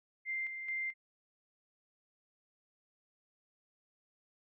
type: tone with tremolo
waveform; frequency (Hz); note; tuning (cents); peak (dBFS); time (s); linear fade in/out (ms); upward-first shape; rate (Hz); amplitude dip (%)
sine; 2093; C7; 0; -34; 0.25-0.94; 50; square; 2.3; 50
effects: none